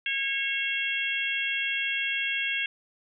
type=harmonic tone; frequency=546 Hz; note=C#5; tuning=26 cents flat; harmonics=3 / 4 / 5 / 6; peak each=-33 / -31 / -30 / -33 dBFS; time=0.06-2.66 s; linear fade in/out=2 ms; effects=none